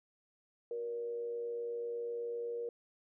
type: tone with frequency modulation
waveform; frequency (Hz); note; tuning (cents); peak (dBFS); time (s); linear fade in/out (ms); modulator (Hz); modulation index
sine; 472.4; A#4; +23; -36; 0.71-2.69; 2; 108; 0.31
effects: none